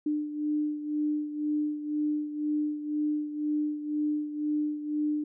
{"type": "beating tone pair", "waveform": "sine", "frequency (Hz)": [299.2, 301.2], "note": ["D4", "D4"], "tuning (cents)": [32, 44], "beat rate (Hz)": 2, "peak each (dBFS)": [-28, -34], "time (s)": [0.06, 5.24], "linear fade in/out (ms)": 5, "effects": []}